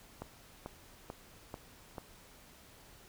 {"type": "click train", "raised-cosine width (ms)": 1, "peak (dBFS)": -27, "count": 5, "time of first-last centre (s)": [0.22, 1.982], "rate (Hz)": 2.27, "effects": ["pink hiss -58 dBFS RMS until 3.08 s"]}